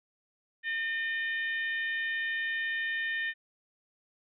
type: harmonic tone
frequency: 606 Hz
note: D#5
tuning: 46 cents flat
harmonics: 3 / 4 / 5 / 6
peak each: -30 / -42 / -43 / -46 dBFS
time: 0.63-3.34 s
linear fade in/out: 50 ms
effects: none